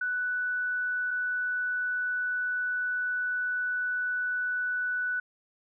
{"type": "tone pair in turn", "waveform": "sine", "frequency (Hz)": [1486, 1486], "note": ["F#6", "F#6"], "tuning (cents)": [7, 7], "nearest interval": "unison", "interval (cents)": 0, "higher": "neither", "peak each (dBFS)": -27, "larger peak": "neither", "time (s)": [[0.01, 1.11], [1.11, 5.2]], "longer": "second", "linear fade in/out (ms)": 5, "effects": []}